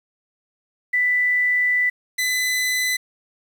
sine / sawtooth tone pair in turn, 1984 / 2007 Hz, B6 / B6, +7 / +27 cents, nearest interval unison, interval 20 cents, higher second, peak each -16 dBFS, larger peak neither, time 0.93-1.9 / 2.18-2.97 s, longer first, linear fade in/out 10 ms, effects 8-bit

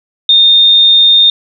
sine tone, 3651 Hz, A#7, 37 cents flat, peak -3 dBFS, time 0.29-1.3 s, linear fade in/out 2 ms, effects none

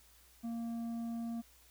sine tone with tanh clipping, 231.7 Hz, A#3, 10 cents flat, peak -38 dBFS, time 0.43-1.42 s, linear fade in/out 20 ms, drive 7 dB, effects added 60 Hz sine -66 dBFS peak until 1.7 s + white hiss -64 dBFS RMS until 1.7 s

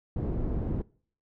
pink low-pass noise, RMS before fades -30 dBFS, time 0.16-0.82 s, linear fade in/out 5 ms, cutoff 330 Hz, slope 12 dB/octave, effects noise-tail reverb RT60 0.5 s tail -23 dB re dry

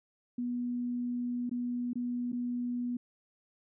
sine tone with dropouts, 243.8 Hz, B3, 22 cents flat, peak -31 dBFS, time 0.38-2.97 s, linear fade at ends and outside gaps 5 ms, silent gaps 1.495-1.512 / 1.933-1.955 / 2.32-2.328 s, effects none

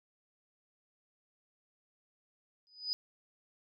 sine tone with exponential growth, 4978 Hz, D#8, in tune, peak -28 dBFS, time 2.67-2.93 s, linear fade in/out 0 ms, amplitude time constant 56 ms, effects none

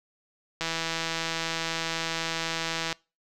click train, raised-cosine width 0.2 ms, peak -12 dBFS, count 381, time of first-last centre 0.61-2.927 s, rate 164 Hz, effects noise-tail reverb RT60 0.3 s tail -25 dB re dry

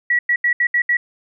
sine tone bursts at uneven times, 1932 Hz, B6, 39 cents flat, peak -13 dBFS, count 6, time 0.1-0.19 / 0.29-0.36 / 0.44-0.53 / 0.6-0.67 / 0.74-0.82 / 0.89-0.97 s, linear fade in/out 5 ms, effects none

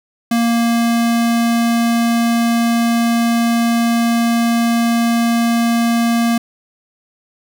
square tone, 233.1 Hz, A#3, in tune, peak -13 dBFS, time 0.31-6.38 s, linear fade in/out 5 ms, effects none

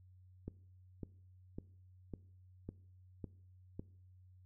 click train, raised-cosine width 3 ms, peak -30 dBFS, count 7, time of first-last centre 0.48-3.795 s, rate 1.81 Hz, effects noise-tail reverb RT60 0.6 s tail -21 dB re dry + added 92 Hz sine -59 dBFS peak until 4.45 s

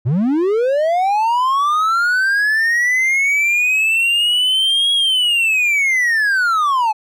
triangle linear two-way sweep, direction up then down, 107.3 to 3322 to 836 Hz, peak -11 dBFS, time 0.05-6.93 s, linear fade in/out 20 ms, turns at 4.93 s, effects none

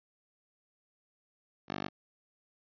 10% pulse tone with high-pass filter, 49.3 Hz, G1, 11 cents sharp, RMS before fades -38 dBFS, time 1.68-1.89 s, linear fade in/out 20 ms, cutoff 240 Hz, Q 0.58, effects resampled to 11025 Hz

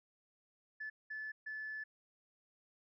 sine tone bursts at uneven times, 1735 Hz, A6, 25 cents flat, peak -40 dBFS, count 3, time 0.8-0.9 / 1.1-1.32 / 1.46-1.84 s, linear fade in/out 10 ms, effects tanh soft clip ceiling -36 dBFS

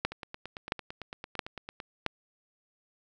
two click trains, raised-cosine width 0.3 ms, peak -11 / -23 dBFS, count 4 / 16, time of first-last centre 0.05-2.063 / 0.12-1.802 s, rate 1.49 / 8.92 Hz, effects none

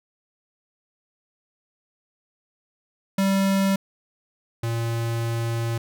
square tone pair in turn, 194.6 / 115.71 Hz, G3 / A#2, -12 / -12 cents, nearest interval major sixth, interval 900 cents, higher first, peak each -19 / -24 dBFS, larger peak first, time 3.18-3.76 / 4.63-5.78 s, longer second, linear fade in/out 5 ms, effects none

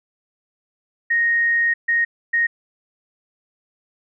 sine tone bursts at uneven times, 1864.7 Hz, A#6, in tune, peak -15 dBFS, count 3, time 1.1-1.74 / 1.88-2.05 / 2.33-2.47 s, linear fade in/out 10 ms, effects none

